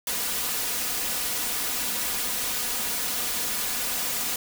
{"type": "noise with comb filter", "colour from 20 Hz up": "white", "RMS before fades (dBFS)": -28, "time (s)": [0.07, 4.36], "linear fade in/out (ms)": 2, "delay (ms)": 4.1, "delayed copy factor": 0.55, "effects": []}